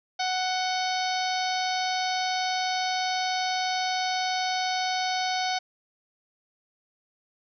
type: harmonic tone with a mistuned harmonic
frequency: 741 Hz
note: F#5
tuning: 2 cents sharp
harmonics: 1 / 2 / 3 / 4 / 5 / 6 / 7 / 8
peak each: -27 / -35 / -35 / -38 / -36 / -35 / -38 / -40 dBFS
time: 0.19-5.59 s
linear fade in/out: 10 ms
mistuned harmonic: 4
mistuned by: +55 cents
effects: none